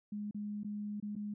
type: tone with dropouts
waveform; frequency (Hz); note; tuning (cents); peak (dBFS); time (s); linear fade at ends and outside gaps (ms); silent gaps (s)
sine; 207.7; G#3; 0; -37; 0.12-1.34; 5; 0.311-0.345 / 0.634-0.645 / 1.001-1.025 / 1.154-1.162
effects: none